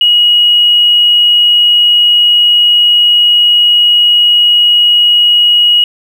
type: tone with tanh clipping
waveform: triangle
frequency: 2900 Hz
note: F#7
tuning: 35 cents flat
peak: -4 dBFS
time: 0.01-5.84 s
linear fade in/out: 2 ms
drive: 3 dB
effects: none